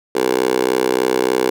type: tone with high-pass filter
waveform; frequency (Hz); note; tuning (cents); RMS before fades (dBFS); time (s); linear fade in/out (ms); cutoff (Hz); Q
10% pulse; 63.4; B1; +46; -17; 0.15-1.5; 5; 430; 3.1
effects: none